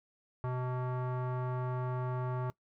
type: tone with low-pass filter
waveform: square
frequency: 126.3 Hz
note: B2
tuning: 39 cents sharp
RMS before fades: -35 dBFS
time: 0.44-2.5 s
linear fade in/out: 0 ms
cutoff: 1100 Hz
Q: 2.5
effects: noise-tail reverb RT60 0.1 s tail -20 dB re dry

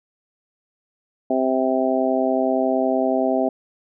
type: harmonic tone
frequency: 130.7 Hz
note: C3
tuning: 1 cent flat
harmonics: 2 / 3 / 4 / 5 / 6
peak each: -22 / -25 / -26 / -21 / -27 dBFS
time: 1.3-3.49 s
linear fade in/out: 5 ms
effects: none

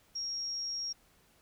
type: tone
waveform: sine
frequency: 5588 Hz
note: F8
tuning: in tune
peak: -34 dBFS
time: 0.15-0.93 s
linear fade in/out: 10 ms
effects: pink hiss -66 dBFS RMS until 1.41 s

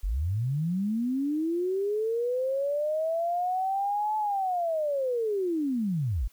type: linear two-way sweep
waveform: sine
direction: up then down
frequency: 39.87 to 865 to 39.87 Hz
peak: -25 dBFS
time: 0.03-6.28 s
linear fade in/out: 10 ms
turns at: 4.17 s
effects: white hiss -61 dBFS RMS until 6.32 s

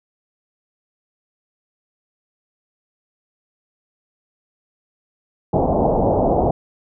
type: low-pass noise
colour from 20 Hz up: white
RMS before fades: -17 dBFS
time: 5.53-6.51 s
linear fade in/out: 5 ms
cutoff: 810 Hz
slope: 48 dB/octave
effects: none

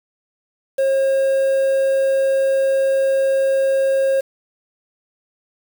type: tone with quantisation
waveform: triangle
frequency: 539 Hz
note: C#5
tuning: 49 cents flat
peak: -12 dBFS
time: 0.78-4.21 s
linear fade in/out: 10 ms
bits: 6
effects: none

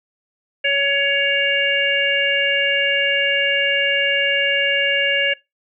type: harmonic tone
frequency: 560 Hz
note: C#5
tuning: 18 cents sharp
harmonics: 1 / 3 / 4 / 5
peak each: -23 / -20 / -21 / -19 dBFS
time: 0.64-5.34 s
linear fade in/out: 10 ms
effects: noise-tail reverb RT60 0.2 s tail -21 dB re dry

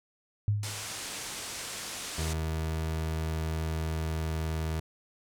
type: tone with exponential decay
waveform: sine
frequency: 103.83 Hz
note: G#2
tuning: in tune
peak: -21 dBFS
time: 0.48-0.99 s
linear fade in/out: 0 ms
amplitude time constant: 110 ms
type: low-pass noise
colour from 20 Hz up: white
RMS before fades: -39 dBFS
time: 0.63-2.33 s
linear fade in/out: 2 ms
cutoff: 9300 Hz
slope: 24 dB/octave
type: tone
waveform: 30% pulse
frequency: 79.7 Hz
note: D#2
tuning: 42 cents sharp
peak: -27 dBFS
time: 2.18-4.8 s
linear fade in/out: 5 ms
effects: none

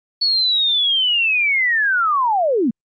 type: linear sweep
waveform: sine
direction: down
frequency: 4435 to 199.8 Hz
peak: -14 dBFS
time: 0.21-2.71 s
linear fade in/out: 10 ms
effects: Opus 48 kbps

